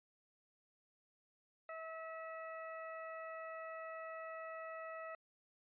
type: tone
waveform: 20% pulse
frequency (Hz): 647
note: E5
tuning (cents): -32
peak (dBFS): -40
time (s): 1.69-5.15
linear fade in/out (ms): 2
effects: resampled to 8000 Hz